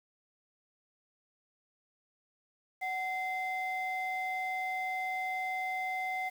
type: tone pair together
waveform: sine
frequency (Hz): 747 / 2074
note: F#5 / C7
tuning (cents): +16 / -16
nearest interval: octave + tritone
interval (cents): 1768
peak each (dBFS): -33 / -34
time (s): 2.81-6.3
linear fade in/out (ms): 20
effects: tanh soft clip ceiling -28 dBFS + 9-bit